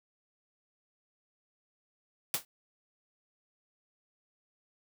white noise with exponential decay, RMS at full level -26 dBFS, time 2.34-2.45 s, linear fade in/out 1 ms, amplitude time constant 23 ms, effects high-pass 100 Hz 12 dB/octave

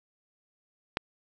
click, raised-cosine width 0.3 ms, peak -11 dBFS, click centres 0.971 s, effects none

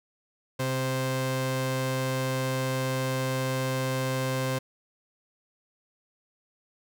sawtooth tone pair together, 130.7 / 261.4 Hz, C3 / C4, -1 / -1 cents, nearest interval octave, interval 1200 cents, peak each -24 dBFS, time 0.59-4.59 s, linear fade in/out 10 ms, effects none

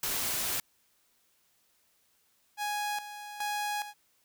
white noise, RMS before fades -32 dBFS, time 0.03-0.6 s, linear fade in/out 2 ms
sawtooth tone with tremolo, 830.6 Hz, G#5, in tune, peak -27 dBFS, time 2.57-3.94 s, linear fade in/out 50 ms, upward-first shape square, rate 1.2 Hz, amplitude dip 70%
effects white hiss -70 dBFS RMS until 4.24 s

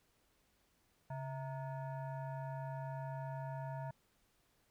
sine tone with frequency modulation, 137 Hz, C#3, 20 cents flat, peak -40 dBFS, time 1.1-3.91 s, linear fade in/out 5 ms, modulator 790 Hz, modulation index 0.91, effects pink hiss -75 dBFS RMS until 4.7 s

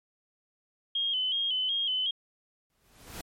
sine tone with vibrato, 3136 Hz, G7, in tune, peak -26 dBFS, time 0.95-2.11 s, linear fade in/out 5 ms, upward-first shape square, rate 2.7 Hz, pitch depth 59 cents each way
pink noise with exponential growth, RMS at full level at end -38 dBFS, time 2.7-3.21 s, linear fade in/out 0 ms, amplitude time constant 110 ms
effects MP3 64 kbps

